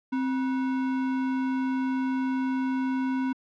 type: tone with sample-and-hold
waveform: sine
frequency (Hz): 261.6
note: C4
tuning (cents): 0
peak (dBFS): -24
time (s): 0.12-3.33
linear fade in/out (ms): 10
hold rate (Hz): 1225
effects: low-pass 2000 Hz 12 dB/octave